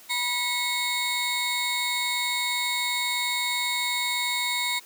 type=tone cluster; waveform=35% pulse; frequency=973 / 2191 / 3752 Hz; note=B5 / C#7 / A#7; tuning=-26 / -21 / +11 cents; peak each=-30 / -26 / -27 dBFS; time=0.09-4.8 s; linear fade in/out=20 ms; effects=white hiss -50 dBFS RMS until 4.85 s + high-pass 150 Hz 12 dB/octave